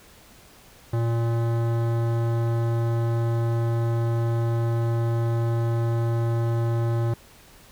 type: tone with hard clipping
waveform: sine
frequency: 116.1 Hz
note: A#2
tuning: 7 cents flat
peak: -23 dBFS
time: 0.93-7.14 s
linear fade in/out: 5 ms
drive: 17 dB
effects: pink hiss -51 dBFS RMS until 7.71 s